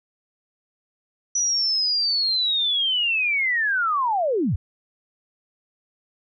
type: linear sweep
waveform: sine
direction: down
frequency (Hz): 5920 to 62.4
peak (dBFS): -19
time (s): 1.35-4.56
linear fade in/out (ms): 5
effects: none